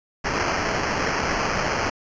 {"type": "noise with sample-and-hold", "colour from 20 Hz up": "white", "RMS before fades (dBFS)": -24, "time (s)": [0.24, 1.9], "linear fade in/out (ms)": 10, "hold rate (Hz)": 3675, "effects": ["resampled to 16000 Hz"]}